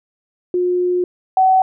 sine tone pair in turn, 358.7 / 755 Hz, F4 / F#5, +46 / +35 cents, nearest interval octave + minor second, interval 1289 cents, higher second, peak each -14 / -9 dBFS, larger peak second, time 0.54-1.04 / 1.37-1.62 s, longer first, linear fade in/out 2 ms, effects none

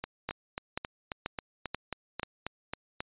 two click trains, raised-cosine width 0.3 ms, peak -18 / -16 dBFS, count 12 / 5, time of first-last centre 0.04-3.005 / 0.29-2.232 s, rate 3.71 / 2.06 Hz, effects resampled to 8000 Hz

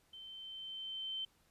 sine tone with level ramp, 3094 Hz, G7, 23 cents flat, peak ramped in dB -49 to -37 dBFS, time 0.13-1.25 s, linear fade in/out 5 ms, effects pink hiss -72 dBFS RMS until 1.5 s + resampled to 32000 Hz

